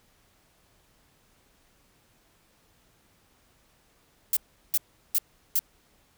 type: noise bursts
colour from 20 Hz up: violet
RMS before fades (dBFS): -23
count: 4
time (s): 4.33-5.592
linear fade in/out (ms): 2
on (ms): 38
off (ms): 370
effects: pink hiss -64 dBFS RMS until 6.17 s